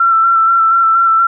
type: tone with vibrato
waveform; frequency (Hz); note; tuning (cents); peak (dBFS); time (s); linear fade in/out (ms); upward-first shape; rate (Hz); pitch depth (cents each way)
sine; 1345; E6; +34; -7; 0-1.27; 5; square; 4.2; 20
effects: none